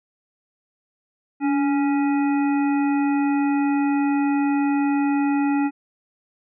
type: harmonic tone with a mistuned harmonic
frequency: 277.2 Hz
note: C#4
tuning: in tune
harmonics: 1 / 3 / 5 / 7 / 9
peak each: -18 / -27 / -35 / -37 / -36 dBFS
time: 1.4-5.71 s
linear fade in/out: 50 ms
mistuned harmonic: 1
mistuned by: +53 cents
effects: none